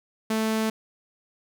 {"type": "tone", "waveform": "sawtooth", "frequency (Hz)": 220, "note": "A3", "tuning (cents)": 0, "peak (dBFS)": -19, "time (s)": [0.3, 0.7], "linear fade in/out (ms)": 5, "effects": []}